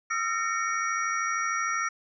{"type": "tone cluster", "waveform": "sine", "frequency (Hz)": [1264, 1357, 1839, 2240, 5740], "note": ["D#6", "E6", "A#6", "C#7", "F8"], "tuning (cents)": [27, 50, -24, 18, 47], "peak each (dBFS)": [-35, -29, -32, -34, -36], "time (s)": [0.1, 1.89], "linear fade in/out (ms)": 10, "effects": []}